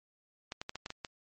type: clicks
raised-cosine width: 0.2 ms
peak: -21 dBFS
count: 7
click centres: 0.521 / 0.615 / 0.694 / 0.756 / 0.861 / 0.904 / 1.048 s
effects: MP3 32 kbps